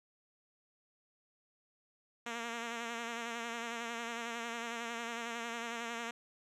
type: tone with vibrato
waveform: 5% pulse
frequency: 233.1 Hz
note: A#3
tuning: in tune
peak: -27 dBFS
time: 2.26-6.11 s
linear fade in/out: 5 ms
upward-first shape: sine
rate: 11 Hz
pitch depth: 36 cents each way
effects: low-pass 7000 Hz 12 dB/octave